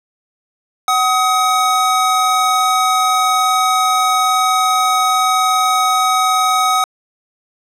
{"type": "tone pair together", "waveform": "square", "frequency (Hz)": [750.2, 1264], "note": ["F#5", "D#6"], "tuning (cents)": [24, 27], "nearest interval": "major sixth", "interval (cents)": 903, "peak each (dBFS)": [-17, -14], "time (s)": [0.88, 6.84], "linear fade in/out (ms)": 2, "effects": ["low-pass 11000 Hz 12 dB/octave"]}